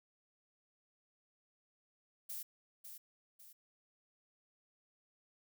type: noise with echo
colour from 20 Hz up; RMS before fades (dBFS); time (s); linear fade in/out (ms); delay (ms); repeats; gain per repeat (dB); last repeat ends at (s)
violet; -44; 2.29-2.43; 10; 550; 2; -7; 3.53
effects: none